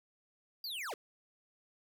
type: linear sweep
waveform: square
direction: down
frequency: 4817 to 340.7 Hz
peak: -39 dBFS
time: 0.64-0.94 s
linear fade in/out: 2 ms
effects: none